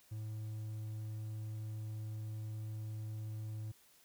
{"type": "tone", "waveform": "triangle", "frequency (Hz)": 108.4, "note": "A2", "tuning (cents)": -25, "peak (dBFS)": -38, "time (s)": [0.11, 3.72], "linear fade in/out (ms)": 10, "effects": ["white hiss -66 dBFS RMS until 4.04 s"]}